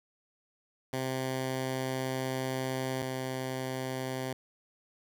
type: tone pair in turn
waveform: 10% pulse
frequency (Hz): 130.81 / 130.3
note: C3 / C3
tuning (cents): 0 / -7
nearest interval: unison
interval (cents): 7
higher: first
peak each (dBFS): -23 / -25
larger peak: first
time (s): 0.93-3.02 / 3.02-4.33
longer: first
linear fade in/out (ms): 2
effects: none